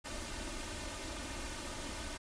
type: noise with comb filter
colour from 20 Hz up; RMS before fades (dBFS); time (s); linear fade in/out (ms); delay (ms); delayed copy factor
pink; -42; 0.04-2.18; 20; 3.3; +0.7
effects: resampled to 22050 Hz